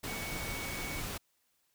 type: tone in noise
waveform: sine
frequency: 2235 Hz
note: C#7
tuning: 14 cents sharp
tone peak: -42 dBFS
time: 0.07-1.01 s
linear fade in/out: 10 ms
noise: pink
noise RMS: -39 dBFS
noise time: 0.03-1.18 s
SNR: -6 dB
effects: white hiss -75 dBFS RMS until 1.74 s